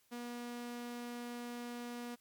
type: tone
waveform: sawtooth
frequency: 240.6 Hz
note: B3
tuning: 45 cents flat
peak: -38 dBFS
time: 0.11-2.16 s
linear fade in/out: 20 ms
effects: white hiss -72 dBFS RMS until 2.2 s + MP3 96 kbps